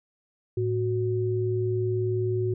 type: tone pair together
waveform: sine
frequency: 110 / 368.6 Hz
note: A2 / F#4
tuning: 0 / -7 cents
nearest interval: octave + major sixth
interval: 2093 cents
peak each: -26 dBFS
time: 0.57-2.54 s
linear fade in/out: 5 ms
effects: none